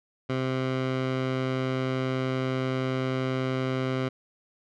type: tone with low-pass filter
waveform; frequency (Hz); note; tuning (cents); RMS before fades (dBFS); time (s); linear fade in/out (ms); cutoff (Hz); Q
15% pulse; 130.4; C3; -5; -28; 0.29-4.09; 10; 3300; 0.82
effects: none